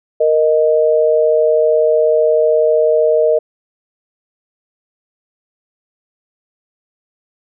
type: tone pair together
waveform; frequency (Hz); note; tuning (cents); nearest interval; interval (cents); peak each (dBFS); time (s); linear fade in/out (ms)
sine; 466.2 / 622.3; A#4 / D#5; 0 / 0; perfect fourth; 500; -12; 0.2-3.39; 10
effects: none